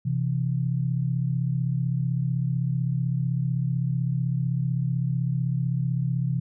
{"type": "tone pair together", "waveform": "sine", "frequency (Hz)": [129.2, 165], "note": ["C3", "E3"], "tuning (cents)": [-21, 2], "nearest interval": "major third", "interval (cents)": 423, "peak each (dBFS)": [-24, -27], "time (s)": [0.05, 6.4], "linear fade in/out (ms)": 10, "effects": []}